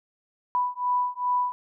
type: beating tone pair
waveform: sine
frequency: 987.8 / 990.3 Hz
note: B5 / B5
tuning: 0 / +4 cents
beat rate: 2.5 Hz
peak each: -26 dBFS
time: 0.55-1.52 s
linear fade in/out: 0 ms
effects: none